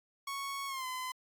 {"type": "tone with pitch glide", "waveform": "sawtooth", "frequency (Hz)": [1107, 1021], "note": ["C#6", "C6"], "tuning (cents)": [-3, -43], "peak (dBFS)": -33, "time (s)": [0.27, 1.12], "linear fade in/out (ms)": 5, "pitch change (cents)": -140, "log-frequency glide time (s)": [0.67, 0.86], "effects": ["AAC 64 kbps"]}